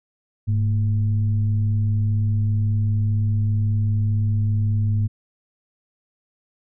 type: tone with frequency modulation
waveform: sine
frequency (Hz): 104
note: G#2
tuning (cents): +3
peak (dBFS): -17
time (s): 0.47-5.08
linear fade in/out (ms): 20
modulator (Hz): 123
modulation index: 0.38
effects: none